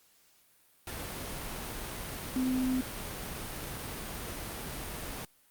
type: tone in noise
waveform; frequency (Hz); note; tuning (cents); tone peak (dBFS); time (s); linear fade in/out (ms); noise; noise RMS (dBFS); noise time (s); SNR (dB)
sine; 257; C4; -31; -27; 2.36-2.81; 2; pink; -39; 0.87-5.25; +9
effects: white hiss -65 dBFS RMS until 5.5 s + Opus 48 kbps